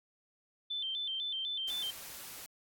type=tone with vibrato; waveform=sine; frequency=3322 Hz; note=G#7; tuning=in tune; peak=-34 dBFS; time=0.7-1.91 s; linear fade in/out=10 ms; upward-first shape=square; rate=4 Hz; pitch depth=100 cents each way
type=noise; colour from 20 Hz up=white; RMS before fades=-47 dBFS; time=1.68-2.46 s; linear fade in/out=0 ms
effects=AAC 64 kbps